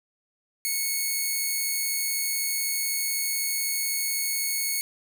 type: tone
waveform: 5% pulse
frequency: 2204 Hz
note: C#7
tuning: 11 cents flat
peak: -15 dBFS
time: 0.65-4.81 s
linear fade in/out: 0 ms
effects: none